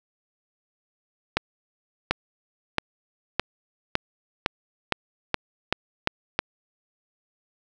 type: accelerating click train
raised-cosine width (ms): 0.3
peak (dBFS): -4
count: 11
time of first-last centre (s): 1.37-6.39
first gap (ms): 740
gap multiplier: 0.91
effects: none